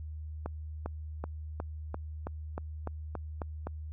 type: accelerating click train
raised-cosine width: 1 ms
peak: -22 dBFS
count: 11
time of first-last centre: 0.46-3.67 s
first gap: 400 ms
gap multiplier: 0.95
effects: added 77 Hz sine -38 dBFS peak until 3.92 s